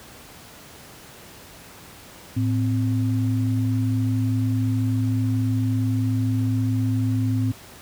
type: tone pair together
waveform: sine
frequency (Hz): 109.06 / 259.4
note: A2 / C4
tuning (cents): -15 / -15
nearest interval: octave + minor third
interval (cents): 1500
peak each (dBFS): -20 / -24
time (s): 2.36-7.52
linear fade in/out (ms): 10
effects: pink hiss -44 dBFS RMS until 7.81 s + high-pass 60 Hz 12 dB/octave